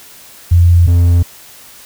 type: tone pair in turn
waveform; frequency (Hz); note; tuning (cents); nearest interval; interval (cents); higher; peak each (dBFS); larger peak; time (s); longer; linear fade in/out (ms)
sine / triangle; 86.5 / 86.5; F2 / F2; -16 / -16; unison; 0; neither; -4; neither; 0.51-0.87 / 0.87-1.23; neither; 10
effects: white hiss -38 dBFS RMS until 1.85 s